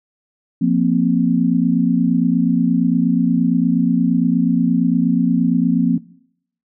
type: chord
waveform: sine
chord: F suspended fourth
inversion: none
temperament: equal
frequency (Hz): 174.61 / 233.1 / 261.6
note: F3 / Bb3 / C4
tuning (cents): 0 / 0 / 0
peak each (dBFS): -17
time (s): 0.61-5.98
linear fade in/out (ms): 10
effects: noise-tail reverb RT60 0.7 s tail -21 dB re dry